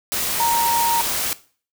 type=tone in noise; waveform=sine; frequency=932.3 Hz; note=A#5; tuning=in tune; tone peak=-17 dBFS; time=0.4-1.01 s; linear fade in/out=0 ms; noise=white; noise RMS=-23 dBFS; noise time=0.12-1.33 s; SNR=+3 dB; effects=noise-tail reverb RT60 0.4 s tail -17 dB re dry